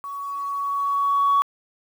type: tone with level ramp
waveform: sine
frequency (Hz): 1123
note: C#6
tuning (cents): +22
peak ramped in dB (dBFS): -30 to -13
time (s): 0.04-1.42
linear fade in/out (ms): 0
effects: tanh soft clip ceiling -12 dBFS + 8-bit